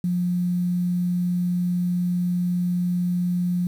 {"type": "tone with quantisation", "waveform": "sine", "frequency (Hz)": 177.6, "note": "F3", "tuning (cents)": 29, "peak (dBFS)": -20, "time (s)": [0.04, 3.67], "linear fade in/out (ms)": 2, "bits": 8, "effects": []}